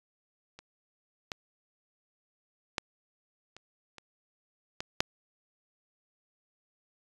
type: clicks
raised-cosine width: 0.2 ms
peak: -30 / -17 / -12 / -30 / -29 / -17 / -6 dBFS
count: 7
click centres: 0.59 / 1.318 / 2.782 / 3.566 / 3.983 / 4.805 / 5.005 s
effects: resampled to 24000 Hz